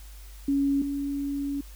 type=tone pair in turn; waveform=sine; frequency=278.8 / 281.6 Hz; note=C#4 / C#4; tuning=+10 / +27 cents; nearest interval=unison; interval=17 cents; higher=second; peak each=-21 / -27 dBFS; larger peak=first; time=0.48-0.82 / 0.82-1.61 s; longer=second; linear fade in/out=5 ms; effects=added 50 Hz sine -42 dBFS peak until 1.75 s + white hiss -53 dBFS RMS until 1.75 s